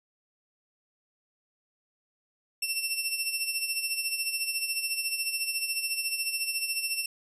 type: tone with tremolo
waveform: 15% pulse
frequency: 2700 Hz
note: E7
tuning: 41 cents sharp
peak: -19 dBFS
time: 2.62-7.06 s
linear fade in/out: 5 ms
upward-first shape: sine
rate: 14 Hz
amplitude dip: 60%
effects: none